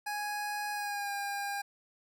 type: tone with pitch glide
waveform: 25% pulse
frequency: 830.6 to 805.1 Hz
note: G#5 to G5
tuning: 0 to +46 cents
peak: -30 dBFS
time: 0.06-1.62 s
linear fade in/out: 10 ms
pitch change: -54 cents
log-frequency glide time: 0.72-1.12 s
effects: none